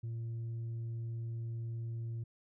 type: tone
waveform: sine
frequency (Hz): 115.2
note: A#2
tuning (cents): -20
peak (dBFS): -34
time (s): 0.03-2.24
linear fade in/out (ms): 10
effects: tanh soft clip ceiling -36 dBFS